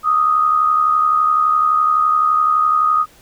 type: tone with amplitude modulation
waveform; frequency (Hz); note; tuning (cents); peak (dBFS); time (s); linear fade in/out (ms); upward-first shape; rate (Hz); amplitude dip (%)
sine; 1244.5; D#6; 0; -9; 0.03-3.06; 50; sine; 71.8; 55
effects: pink hiss -48 dBFS RMS until 3.21 s